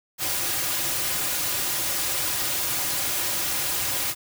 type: noise with comb filter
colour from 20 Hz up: white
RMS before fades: -26 dBFS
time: 0.18-4.15 s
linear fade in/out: 50 ms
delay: 4.5 ms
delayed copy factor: -0.65
effects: none